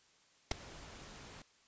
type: noise with ADSR envelope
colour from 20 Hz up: pink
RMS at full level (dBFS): -28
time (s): 0.51-1.42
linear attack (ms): 4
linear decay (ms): 8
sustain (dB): -24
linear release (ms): 3
effects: white hiss -68 dBFS RMS until 1.67 s + resampled to 16000 Hz